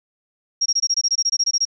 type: tone bursts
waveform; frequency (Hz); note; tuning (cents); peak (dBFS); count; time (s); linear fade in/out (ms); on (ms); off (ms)
sine; 5600; F8; +4; -15; 15; 0.61-1.653; 10; 49; 22
effects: none